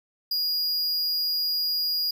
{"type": "tone", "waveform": "square", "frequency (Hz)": 4867, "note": "D#8", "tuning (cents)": -39, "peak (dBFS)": -24, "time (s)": [0.31, 2.11], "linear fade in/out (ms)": 5, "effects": []}